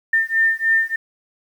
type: beating tone pair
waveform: sine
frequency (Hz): 1802 / 1805.3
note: A6 / A6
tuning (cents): +41 / +44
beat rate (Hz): 3.3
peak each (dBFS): -18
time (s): 0.13-0.96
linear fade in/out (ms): 5
effects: 8-bit

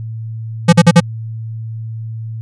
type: tone bursts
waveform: square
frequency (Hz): 170.7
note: F3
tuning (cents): -39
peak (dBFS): -3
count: 4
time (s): 0.68-1.004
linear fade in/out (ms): 10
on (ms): 48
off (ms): 44
effects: added 112 Hz sine -22 dBFS peak until 2.41 s + resampled to 22050 Hz

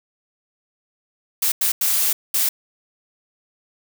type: noise bursts at uneven times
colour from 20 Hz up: blue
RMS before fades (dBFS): -19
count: 4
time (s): 1.42-1.52 / 1.61-1.72 / 1.81-2.13 / 2.34-2.49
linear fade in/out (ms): 5
effects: none

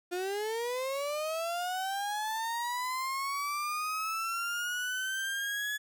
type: linear sweep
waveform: 35% pulse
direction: up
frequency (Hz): 349.2 to 1706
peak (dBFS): -30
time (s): 0.11-5.78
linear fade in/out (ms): 20
effects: none

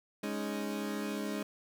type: chord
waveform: 30% pulse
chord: Ab suspended fourth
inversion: none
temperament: equal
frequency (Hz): 207.7 / 277.2 / 311.1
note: Ab3 / Db4 / Eb4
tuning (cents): 0 / 0 / 0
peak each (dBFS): -34 / -38 / -38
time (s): 0.23-1.43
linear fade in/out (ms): 5
effects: none

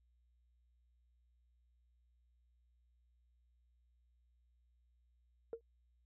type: tone with exponential decay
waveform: sine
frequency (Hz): 460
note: A#4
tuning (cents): -23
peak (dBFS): -35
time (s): 5.53-5.61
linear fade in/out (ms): 1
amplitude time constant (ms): 17
effects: tanh soft clip ceiling -34 dBFS + added 60 Hz sine -70 dBFS peak until 6.05 s

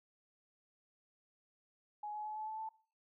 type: tone with pitch steps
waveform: sine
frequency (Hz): 838 / 846.3 / 854.6 / 863.1 / 871.6 / 880.2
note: G#5 / G#5 / G#5 / A5 / A5 / A5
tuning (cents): +15 / +32 / +49 / -34 / -17 / 0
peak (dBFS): -40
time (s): 2.03-2.69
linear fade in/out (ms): 5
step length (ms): 110
effects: noise-tail reverb RT60 0.4 s tail -19 dB re dry

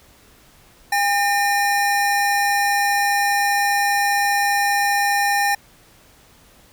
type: tone pair together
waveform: square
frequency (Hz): 808.5 / 1815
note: G#5 / A#6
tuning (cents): -47 / -47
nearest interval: octave + major second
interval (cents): 1400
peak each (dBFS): -19 / -21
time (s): 0.92-5.55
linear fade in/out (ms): 5
effects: pink hiss -51 dBFS RMS until 6.72 s

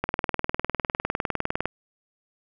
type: click train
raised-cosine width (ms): 0.5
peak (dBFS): -9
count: 33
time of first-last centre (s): 0.04-1.656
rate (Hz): 19.8
effects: none

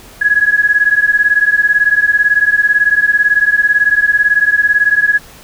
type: beating tone pair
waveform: sine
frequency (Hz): 1667 / 1685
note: G#6 / G#6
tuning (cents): +6 / +25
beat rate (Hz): 18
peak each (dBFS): -11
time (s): 0.21-5.19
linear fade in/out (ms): 10
effects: pink hiss -38 dBFS RMS until 5.43 s

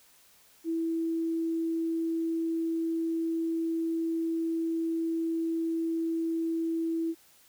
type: tone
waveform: sine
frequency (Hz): 328.7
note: E4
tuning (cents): -5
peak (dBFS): -27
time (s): 0.64-7.15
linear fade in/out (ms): 50
effects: white hiss -60 dBFS RMS until 7.48 s

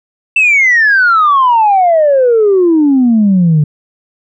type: exponential sweep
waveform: sine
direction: down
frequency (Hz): 2686 to 145.3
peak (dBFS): -4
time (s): 0.36-3.64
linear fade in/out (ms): 5
effects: tanh soft clip ceiling -2 dBFS

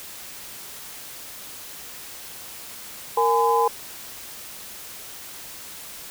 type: tone cluster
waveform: sine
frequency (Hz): 463.9 / 831 / 1015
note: A#4 / G#5 / B5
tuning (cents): -8 / +1 / +47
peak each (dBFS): -21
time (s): 3.17-3.68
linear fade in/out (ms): 5
effects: white hiss -39 dBFS RMS until 6.1 s

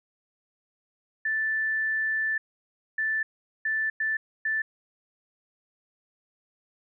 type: tone bursts at uneven times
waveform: sine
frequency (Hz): 1760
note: A6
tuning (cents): 0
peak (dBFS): -24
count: 5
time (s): 1.25-2.38 / 2.98-3.23 / 3.65-3.9 / 4-4.17 / 4.45-4.62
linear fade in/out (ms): 5
effects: none

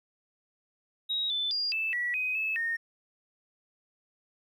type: tone with pitch steps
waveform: triangle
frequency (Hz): 3805 / 3517 / 4819 / 2635 / 1940 / 2511 / 2601 / 1841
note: A#7 / A7 / D8 / E7 / B6 / D#7 / E7 / A#6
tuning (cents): +35 / -1 / +44 / -1 / -31 / +15 / -24 / -22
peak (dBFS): -24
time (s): 1.09-2.77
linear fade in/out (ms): 20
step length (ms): 210
effects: tanh soft clip ceiling -26 dBFS

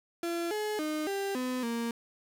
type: tone with pitch steps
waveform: 35% pulse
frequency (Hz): 340.3 / 424.1 / 307 / 395.1 / 253.4 / 232.9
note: F4 / G#4 / D#4 / G4 / B3 / A#3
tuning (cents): -45 / +36 / -23 / +14 / +45 / -1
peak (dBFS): -29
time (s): 0.23-1.91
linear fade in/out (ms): 2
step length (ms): 280
effects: none

